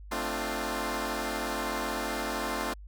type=chord; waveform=10% pulse; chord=D minor seventh; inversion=second; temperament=equal with one note detuned; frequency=220 / 261.6 / 297.6 / 349.2 Hz; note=A3 / C4 / D4 / F4; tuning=0 / 0 / +23 / 0 cents; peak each=-28 dBFS; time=0.11-2.74 s; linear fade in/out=10 ms; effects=added 50 Hz sine -43 dBFS peak until 2.87 s